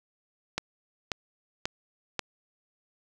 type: click train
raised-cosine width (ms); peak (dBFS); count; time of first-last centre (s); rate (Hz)
0.2; -11; 4; 0.58-2.193; 1.86
effects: none